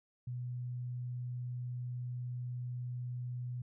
sine tone, 123.47 Hz, B2, in tune, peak -37 dBFS, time 0.27-3.62 s, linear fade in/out 5 ms, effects none

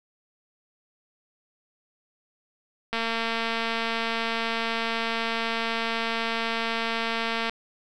click train, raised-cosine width 0.3 ms, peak -12 dBFS, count 1042, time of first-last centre 2.93-7.496 s, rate 228 Hz, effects none

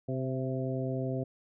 harmonic tone with a mistuned harmonic, 130.4 Hz, C3, 5 cents flat, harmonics 1 / 2 / 3 / 4 / 5, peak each -33 / -36 / -38 / -39 / -40 dBFS, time 0.08-1.24 s, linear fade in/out 10 ms, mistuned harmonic 5, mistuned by +23 cents, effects none

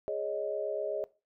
sine chord, Ab suspended fourth, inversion none, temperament equal, 415.3 / 554.4 / 622.3 Hz, Ab4 / Db5 / Eb5, 0 / 0 / 0 cents, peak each -36 / -36 / -34 dBFS, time 0.08-1.04 s, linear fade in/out 0 ms, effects noise-tail reverb RT60 0.3 s tail -20 dB re dry

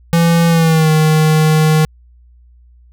square tone with pitch glide, 168.1 to 155.94 Hz, E3 to D#3, +34 to +4 cents, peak -9 dBFS, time 0.13-1.85 s, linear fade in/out 0 ms, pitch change -130 cents, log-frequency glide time 0.48-0.9 s, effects added 60 Hz sine -42 dBFS peak until 2.92 s

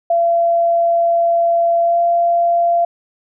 sine tone with pitch glide, 680 to 686.7 Hz, F5 to F5, -46 to -29 cents, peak -11 dBFS, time 0.1-2.85 s, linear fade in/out 5 ms, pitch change +17 cents, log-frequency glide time 1.82-1.99 s, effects none

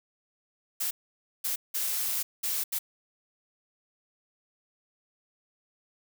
blue noise bursts at uneven times, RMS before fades -30 dBFS, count 5, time 0.8-0.91 / 1.44-1.56 / 1.74-2.23 / 2.43-2.64 / 2.72-2.79 s, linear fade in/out 10 ms, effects none

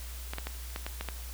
clicks, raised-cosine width 0.3 ms, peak -19 dBFS, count 7, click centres 0.335 / 0.384 / 0.47 / 0.761 / 0.865 / 1.01 / 1.087 s, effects added 60 Hz sine -39 dBFS peak until 1.33 s + white hiss -47 dBFS RMS until 1.33 s

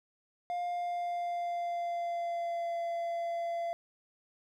triangle tone with pitch glide, 705 to 681.4 Hz, F5 to F5, +16 to -43 cents, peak -30 dBFS, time 0.5-3.73 s, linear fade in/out 0 ms, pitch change -59 cents, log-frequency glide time 0.64-2.79 s, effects none

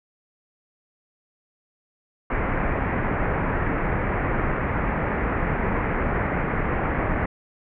pink low-pass noise, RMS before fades -24 dBFS, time 2.3-7.26 s, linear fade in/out 5 ms, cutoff 2200 Hz, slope 48 dB/octave, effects none

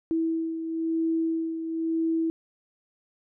sine beating tone pair, 326 / 327 Hz, E4 / E4, -19 / -14 cents, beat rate 1 Hz, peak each -25 / -33 dBFS, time 0.11-2.3 s, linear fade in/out 0 ms, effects none

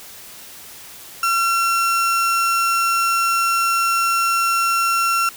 35% pulse tone, 1360 Hz, F6, 46 cents flat, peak -14 dBFS, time 1.23-5.29 s, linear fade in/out 2 ms, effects white hiss -39 dBFS RMS until 5.36 s

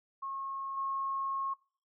sine tone with level steps, 1086 Hz, C#6, 36 cents flat, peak -36 / -32 dBFS, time 0.22-1.54 s, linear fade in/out 10 ms, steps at 0.77 s, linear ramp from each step 5 ms, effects noise-tail reverb RT60 0.4 s tail -20 dB re dry

